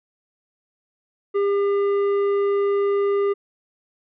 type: tone with tanh clipping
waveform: sine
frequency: 401.5 Hz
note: G4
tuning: 41 cents sharp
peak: -19 dBFS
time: 1.34-3.34 s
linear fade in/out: 20 ms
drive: 9 dB
effects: none